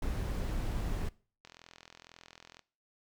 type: noise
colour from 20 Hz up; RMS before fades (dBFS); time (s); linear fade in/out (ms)
brown; -34; 0.02-1.09; 5
type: click train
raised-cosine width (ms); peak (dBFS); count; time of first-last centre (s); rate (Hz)
0.2; -33; 49; 1.45-2.593; 42
effects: noise-tail reverb RT60 0.4 s tail -21 dB re dry